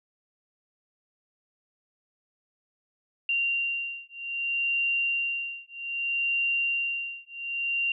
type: beating tone pair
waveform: sine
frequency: 2769 / 2769.63 Hz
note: F7 / F7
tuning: -15 / -15 cents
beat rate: 0.63 Hz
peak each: -29 dBFS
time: 3.29-7.92 s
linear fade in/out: 2 ms
effects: none